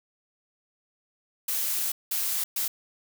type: noise bursts at uneven times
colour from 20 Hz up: blue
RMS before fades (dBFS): -28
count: 3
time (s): 1.48-1.92 / 2.11-2.44 / 2.56-2.68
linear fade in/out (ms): 5
effects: none